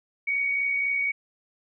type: tone with amplitude modulation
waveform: sine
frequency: 2244 Hz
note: C#7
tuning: 21 cents sharp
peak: -21 dBFS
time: 0.27-1.12 s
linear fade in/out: 10 ms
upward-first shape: sine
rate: 63.9 Hz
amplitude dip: 40%
effects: none